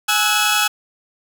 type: tone cluster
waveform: sawtooth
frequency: 834 / 1302 / 1479 / 2574 / 3355 Hz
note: G#5 / E6 / F#6 / E7 / G#7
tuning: +7 / -22 / -1 / -42 / +17 cents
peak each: -18 dBFS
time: 0.08-0.68 s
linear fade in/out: 10 ms
effects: none